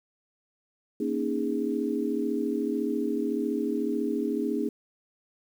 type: tone cluster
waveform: sine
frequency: 235.5 / 277.3 / 311.4 / 412.6 Hz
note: A#3 / C#4 / D#4 / G#4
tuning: +18 / +1 / +2 / -11 cents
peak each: -31 dBFS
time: 1-4.69 s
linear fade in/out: 5 ms
effects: 9-bit